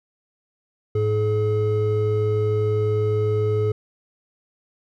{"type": "tone pair together", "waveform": "triangle", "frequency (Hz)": [106.5, 426.2], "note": ["G#2", "G#4"], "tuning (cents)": [44, 45], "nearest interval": "2 octaves", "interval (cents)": 2401, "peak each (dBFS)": -19, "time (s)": [0.95, 3.72], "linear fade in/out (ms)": 5, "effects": []}